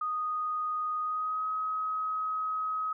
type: tone with pitch glide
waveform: sine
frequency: 1241 to 1269.3 Hz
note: D#6 to D#6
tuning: -5 to +34 cents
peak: -29 dBFS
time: 0.01-2.93 s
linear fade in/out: 5 ms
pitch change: +39 cents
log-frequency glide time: 1.01-1.46 s
effects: none